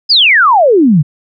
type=exponential sweep; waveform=sine; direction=down; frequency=5150 to 136.1 Hz; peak=-4 dBFS; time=0.09-1.03 s; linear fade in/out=20 ms; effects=none